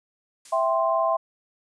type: noise with exponential decay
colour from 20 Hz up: blue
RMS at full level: -40 dBFS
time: 0.45-0.96 s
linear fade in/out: 5 ms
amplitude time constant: 110 ms
type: chord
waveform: sine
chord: C major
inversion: first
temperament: equal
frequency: 659.3 / 784 / 1046.5 Hz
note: E5 / G5 / C6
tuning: 0 / 0 / 0 cents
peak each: -22 / -28 / -24 dBFS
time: 0.52-1.17 s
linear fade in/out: 10 ms
effects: resampled to 22050 Hz